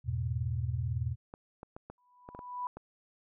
sine chord, E major, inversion none, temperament equal with one note detuned, 82.41 / 103.83 / 122.19 Hz, E2 / G#2 / B2, 0 / 0 / -18 cents, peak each -35 / -37 / -33 dBFS, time 0.04-1.16 s, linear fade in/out 50 ms
clicks, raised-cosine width 1 ms, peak -30 dBFS, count 8, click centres 1.339 / 1.631 / 1.765 / 1.9 / 2.289 / 2.349 / 2.391 / 2.77 s
sine tone with exponential growth, 988 Hz, B5, in tune, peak -31 dBFS, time 1.98-2.67 s, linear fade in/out 1 ms, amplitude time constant 150 ms
effects none

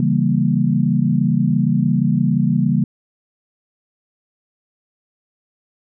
sine chord, C# diminished seventh, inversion none, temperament equal, 138.59 / 164.81 / 196 / 233.1 Hz, C#3 / E3 / G3 / Bb3, 0 / 0 / 0 / 0 cents, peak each -19 dBFS, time 0-2.84 s, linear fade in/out 2 ms, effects none

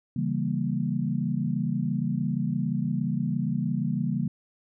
sine chord, C# diminished seventh, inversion none, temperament equal, 138.59 / 164.81 / 196 / 233.1 Hz, C#3 / E3 / G3 / Bb3, 0 / 0 / 0 / 0 cents, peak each -30 dBFS, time 0.16-4.28 s, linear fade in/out 5 ms, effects none

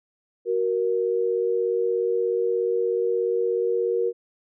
sine tone pair together, 372.3 / 469.1 Hz, F#4 / A#4, +11 / +11 cents, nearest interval major third, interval 400 cents, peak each -25 / -22 dBFS, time 0.45-4.13 s, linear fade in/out 50 ms, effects none

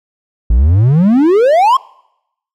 triangle exponential sweep, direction up, 51.91 to 1100 Hz, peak -4 dBFS, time 0.5-1.77 s, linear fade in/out 5 ms, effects noise-tail reverb RT60 0.8 s tail -24 dB re dry

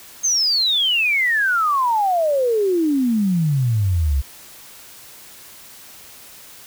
sine exponential sweep, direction down, 6490 to 64.5 Hz, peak -15 dBFS, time 0.23-4.22 s, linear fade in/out 20 ms, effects white hiss -42 dBFS RMS until 6.66 s

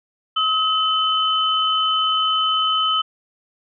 sine tone pair together, 1278 / 3040 Hz, D#6 / F#7, +46 / +46 cents, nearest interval octave + minor third, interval 1500 cents, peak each -19 dBFS, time 0.36-3.02 s, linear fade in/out 10 ms, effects none

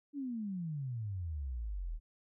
sine exponential sweep, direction down, 296.1 to 37.12 Hz, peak -36 dBFS, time 0.13-2 s, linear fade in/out 50 ms, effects none

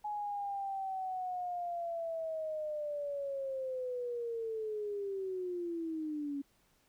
sine linear sweep, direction down, 842 to 277.2 Hz, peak -35 dBFS, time 0.04-6.42 s, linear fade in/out 10 ms, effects pink hiss -71 dBFS RMS until 6.88 s

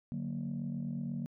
sine chord, D augmented, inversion none, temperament equal, 146.83 / 185 / 233.1 Hz, D3 / F#3 / A#3, 0 / 0 / 0 cents, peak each -38 / -39 / -37 dBFS, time 0.12-1.26 s, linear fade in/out 0 ms, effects tanh soft clip ceiling -29 dBFS

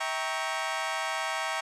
20% pulse chord, E diminished seventh, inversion none, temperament equal with one note detuned, 647.9 / 784 / 932.3 / 1108.7 Hz, E5 / G5 / Bb5 / Db6, -30 / 0 / 0 / 0 cents, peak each -30 dBFS, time 0-1.61 s, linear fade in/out 10 ms, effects low-pass 8000 Hz 12 dB/octave

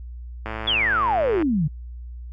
click train, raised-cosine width 0.5 ms, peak -15 dBFS, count 107, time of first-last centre 0.46-1.424 s, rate 110 Hz
sine exponential sweep, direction down, 3520 to 138.59 Hz, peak -18 dBFS, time 0.67-1.68 s, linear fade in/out 10 ms
effects added 60 Hz sine -33 dBFS peak until 2.32 s

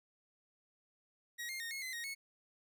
sawtooth tone with pitch steps, 1897 / 2120 / 1848 / 2169 / 2043 / 1873 / 2197 Hz, A#6 / C7 / A#6 / C#7 / C7 / A#6 / C#7, +30 / +22 / -16 / -38 / -42 / +8 / -16 cents, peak -37 dBFS, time 1.38-2.15 s, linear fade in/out 20 ms, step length 110 ms, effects none

